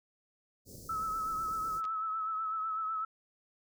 pink band-stop noise, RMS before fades -49 dBFS, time 0.65-1.82 s, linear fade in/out 50 ms, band 560 to 4800 Hz, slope 48 dB/octave
sine tone with vibrato, 1300 Hz, E6, 24 cents flat, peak -32 dBFS, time 0.89-3.05 s, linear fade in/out 5 ms, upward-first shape sine, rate 8 Hz, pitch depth 35 cents each way
clicks, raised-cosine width 0.2 ms, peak -33 / -33 dBFS, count 2, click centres 1.842 / 1.852 s
effects none

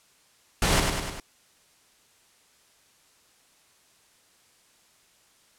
pink noise with echo, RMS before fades -22 dBFS, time 0.62-0.8 s, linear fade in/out 2 ms, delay 100 ms, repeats 4, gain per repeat -4 dB, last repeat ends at 1.2 s, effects white hiss -61 dBFS RMS until 5.58 s + low-pass 10000 Hz 12 dB/octave

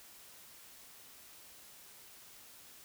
silence, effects white hiss -56 dBFS RMS until 2.84 s

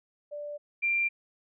sine tone pair in turn, 587.3 / 2374 Hz, D5 / D7, 0 / +18 cents, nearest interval 2 octaves, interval 2418 cents, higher second, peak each -35 / -24 dBFS, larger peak second, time 0.31-0.58 / 0.82-1.09 s, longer neither, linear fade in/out 20 ms, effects none

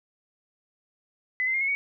sine tone with pitch steps, 2014 / 2068 / 2124 / 2181 / 2240 Hz, B6 / C7 / C7 / C#7 / C#7, +33 / -21 / +25 / -29 / +18 cents, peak -23 dBFS, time 1.4-1.75 s, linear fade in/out 0 ms, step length 70 ms, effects none

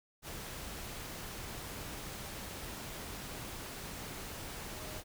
sine tone in noise, 619 Hz, D#5, 9 cents flat, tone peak -52 dBFS, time 4.71-5.03 s, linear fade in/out 50 ms, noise pink, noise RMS -44 dBFS, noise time 0.22-5.04 s, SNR -11 dB, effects none

